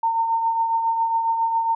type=tone with tremolo; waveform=sine; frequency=911 Hz; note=A#5; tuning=40 cents flat; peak=-16 dBFS; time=0.03-1.75 s; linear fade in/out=5 ms; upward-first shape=triangle; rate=7.3 Hz; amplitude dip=50%; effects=none